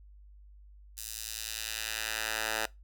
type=tone with high-pass filter sweep; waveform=10% pulse; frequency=110 Hz; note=A2; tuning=in tune; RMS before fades=-36 dBFS; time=0.97-2.66 s; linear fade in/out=5 ms; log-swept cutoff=7100 to 910 Hz; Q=0.82; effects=noise-tail reverb RT60 0.2 s tail -22 dB re dry + added 50 Hz sine -51 dBFS peak until 2.83 s